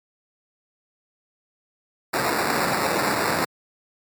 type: noise with sample-and-hold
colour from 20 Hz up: blue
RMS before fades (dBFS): -22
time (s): 2.13-3.45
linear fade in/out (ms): 10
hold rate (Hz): 3150
effects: high-pass 150 Hz 12 dB/octave + MP3 96 kbps